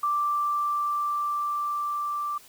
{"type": "tone with level ramp", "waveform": "sine", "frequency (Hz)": 1174.7, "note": "D6", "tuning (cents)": 0, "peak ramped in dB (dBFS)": [-22, -27], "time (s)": [0.03, 2.38], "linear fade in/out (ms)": 5, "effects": ["white hiss -52 dBFS RMS until 2.48 s"]}